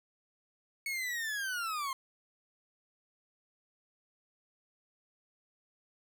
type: linear sweep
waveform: 40% pulse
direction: down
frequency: 2217 to 1046.5 Hz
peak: -33 dBFS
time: 0.86-1.93 s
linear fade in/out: 2 ms
effects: none